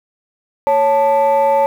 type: tone pair together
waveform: sine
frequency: 554.4 / 880 Hz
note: C#5 / A5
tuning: 0 / 0 cents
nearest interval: minor sixth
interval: 800 cents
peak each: -11 dBFS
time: 0.67-1.66 s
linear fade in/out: 0 ms
effects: tanh soft clip ceiling -7 dBFS + 7-bit